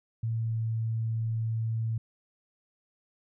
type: tone with pitch glide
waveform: sine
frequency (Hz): 113.5 to 112.65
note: A#2 to A2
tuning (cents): -46 to +41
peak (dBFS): -27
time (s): 0.23-1.98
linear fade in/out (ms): 5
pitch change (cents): -13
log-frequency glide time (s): 0.37-0.55
effects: none